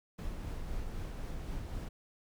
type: noise with tremolo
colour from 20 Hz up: brown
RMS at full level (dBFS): -38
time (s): 0.18-1.89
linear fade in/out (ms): 10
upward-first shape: sine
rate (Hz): 3.9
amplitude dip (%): 25
effects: none